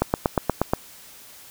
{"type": "click train", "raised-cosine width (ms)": 1, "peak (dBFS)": -4, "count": 7, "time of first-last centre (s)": [0.02, 0.735], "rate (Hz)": 8.39, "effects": ["white hiss -46 dBFS RMS until 1.5 s"]}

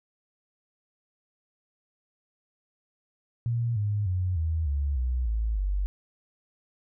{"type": "tone with pitch steps", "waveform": "sine", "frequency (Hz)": [117.7, 103.65, 91.28, 80.39, 70.8, 62.35, 54.91, 48.36], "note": ["A#2", "G#2", "F#2", "E2", "C#2", "B1", "A1", "G1"], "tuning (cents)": [17, -3, -23, -43, 37, 17, -3, -23], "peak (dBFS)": -24, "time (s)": [3.46, 5.86], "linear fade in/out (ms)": 0, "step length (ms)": 300, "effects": []}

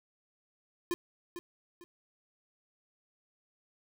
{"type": "tone with echo", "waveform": "square", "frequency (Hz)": 349.2, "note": "F4", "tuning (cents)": 0, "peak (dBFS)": -30, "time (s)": [0.91, 0.94], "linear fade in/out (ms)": 0, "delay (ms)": 450, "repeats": 2, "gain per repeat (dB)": -10, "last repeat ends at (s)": 1.84, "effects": []}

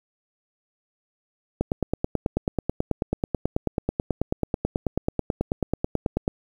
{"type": "click train", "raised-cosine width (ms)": 2, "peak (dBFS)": -9, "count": 44, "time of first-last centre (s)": [1.61, 6.279], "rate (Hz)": 9.21, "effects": ["8-bit"]}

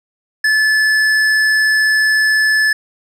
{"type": "tone with hard clipping", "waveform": "triangle", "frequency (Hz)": 1733, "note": "A6", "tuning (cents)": -27, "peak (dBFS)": -12, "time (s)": [0.44, 2.73], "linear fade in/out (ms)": 5, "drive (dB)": 13, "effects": []}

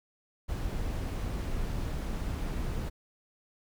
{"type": "noise", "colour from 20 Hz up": "brown", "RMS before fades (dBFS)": -33, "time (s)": [0.48, 2.9], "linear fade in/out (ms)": 20, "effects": []}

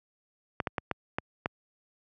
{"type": "clicks", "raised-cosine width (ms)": 0.5, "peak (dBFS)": -13, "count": 6, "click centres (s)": [0.602, 0.672, 0.782, 0.913, 1.185, 1.459], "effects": ["high-pass 80 Hz 12 dB/octave"]}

